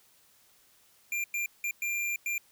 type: tone bursts at uneven times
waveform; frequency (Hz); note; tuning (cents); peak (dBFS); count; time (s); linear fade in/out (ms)
square; 2384; D7; +25; -30; 5; 1.12-1.24 / 1.34-1.46 / 1.64-1.71 / 1.82-2.16 / 2.26-2.38; 2
effects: white hiss -63 dBFS RMS until 2.51 s